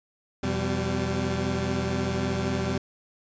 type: tone cluster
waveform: 20% pulse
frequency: 84.9 / 125.4 / 194.7 Hz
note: F2 / B2 / G3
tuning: -48 / +27 / -12 cents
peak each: -26 / -25 / -24 dBFS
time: 0.43-2.78 s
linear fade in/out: 5 ms
effects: resampled to 16000 Hz